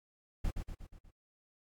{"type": "noise with echo", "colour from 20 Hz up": "brown", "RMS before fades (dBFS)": -32, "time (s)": [0.44, 0.51], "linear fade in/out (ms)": 10, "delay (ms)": 120, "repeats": 5, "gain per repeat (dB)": -5, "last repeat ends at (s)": 1.11, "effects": ["AAC 64 kbps"]}